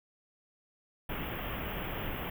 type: band-stop noise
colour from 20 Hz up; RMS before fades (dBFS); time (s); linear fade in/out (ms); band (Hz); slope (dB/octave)
pink; -37; 1.09-2.3; 5; 3300 to 13000; 96
effects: none